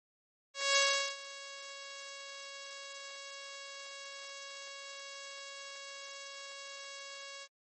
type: tone with ADSR envelope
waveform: 5% pulse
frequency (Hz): 554.4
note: C#5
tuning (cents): 0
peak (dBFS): -13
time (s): 0.54-7.48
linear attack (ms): 230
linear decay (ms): 390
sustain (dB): -20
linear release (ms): 53
effects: MP3 32 kbps